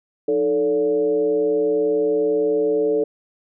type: tone with frequency modulation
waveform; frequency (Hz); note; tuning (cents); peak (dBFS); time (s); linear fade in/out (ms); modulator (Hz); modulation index
sine; 440; A4; 0; -16; 0.28-3.04; 5; 131; 0.72
effects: none